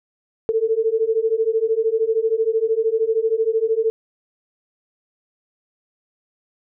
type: beating tone pair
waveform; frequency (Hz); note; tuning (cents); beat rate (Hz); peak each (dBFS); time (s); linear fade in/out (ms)
sine; 439.5 / 452.5; A4 / A4; -2 / +48; 13; -20 / -19; 0.49-3.9; 0
effects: none